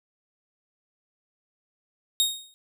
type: tone with exponential decay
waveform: sawtooth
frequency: 3729 Hz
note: A#7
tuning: in tune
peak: -14 dBFS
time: 2.2-2.54 s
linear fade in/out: 0 ms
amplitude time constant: 73 ms
effects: none